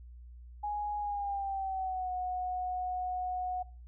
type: tone with pitch glide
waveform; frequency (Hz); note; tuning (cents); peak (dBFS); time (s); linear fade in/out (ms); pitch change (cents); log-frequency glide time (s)
sine; 830.6 to 731.5; G#5 to F#5; 0 to -20; -32; 0.63-3.63; 10; -220; 0.99-2.12
effects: noise-tail reverb RT60 0.4 s tail -22 dB re dry + added 60 Hz sine -47 dBFS peak until 3.87 s